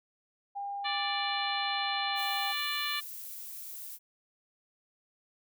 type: tone with pitch glide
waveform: sine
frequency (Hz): 803 to 795.6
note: G5 to G5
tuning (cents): +41 to +25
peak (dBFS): -34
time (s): 0.55-2.53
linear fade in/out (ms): 20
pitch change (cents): -16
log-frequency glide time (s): 1.16-2
type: harmonic tone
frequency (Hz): 587.3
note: D5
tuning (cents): 0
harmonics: 2 / 3 / 4 / 5 / 6 / 7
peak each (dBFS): -38 / -38 / -38 / -38 / -38 / -38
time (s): 0.84-3.01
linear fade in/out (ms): 20
type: noise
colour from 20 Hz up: violet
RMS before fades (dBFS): -43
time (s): 2.15-3.99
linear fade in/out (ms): 50
effects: none